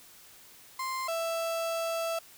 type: tone pair in turn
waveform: 35% pulse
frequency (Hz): 1046.5 / 661.7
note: C6 / E5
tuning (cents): 0 / +6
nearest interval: minor sixth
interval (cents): 794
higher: first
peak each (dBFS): -30 / -28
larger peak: second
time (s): 0.79-1.08 / 1.08-2.19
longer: second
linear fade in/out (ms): 5
effects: white hiss -54 dBFS RMS until 2.37 s